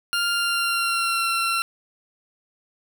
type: tone with pitch glide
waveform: 20% pulse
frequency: 1400 to 1358.6 Hz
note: F6 to F6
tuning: +4 to -48 cents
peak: -16 dBFS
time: 0.13-1.62 s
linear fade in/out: 0 ms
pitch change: -52 cents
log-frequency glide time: 0.3-1.29 s
effects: none